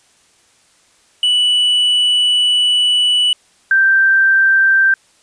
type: tone pair in turn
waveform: triangle / sine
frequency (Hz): 2960 / 1568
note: F#7 / G6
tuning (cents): 0 / 0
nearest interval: major seventh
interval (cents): 1100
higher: first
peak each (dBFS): -9 / -8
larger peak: second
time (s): 1.23-3.33 / 3.71-4.94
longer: first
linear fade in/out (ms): 2
effects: white hiss -53 dBFS RMS until 5.22 s + resampled to 22050 Hz